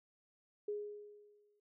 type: tone with exponential decay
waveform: sine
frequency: 415.2 Hz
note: G#4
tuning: in tune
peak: -35 dBFS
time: 0.68-1.6 s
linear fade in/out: 5 ms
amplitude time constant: 200 ms
effects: none